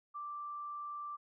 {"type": "tone", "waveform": "sine", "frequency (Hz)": 1174.7, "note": "D6", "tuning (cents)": 0, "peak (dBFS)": -40, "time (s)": [0.14, 1.17], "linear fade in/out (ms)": 20, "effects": []}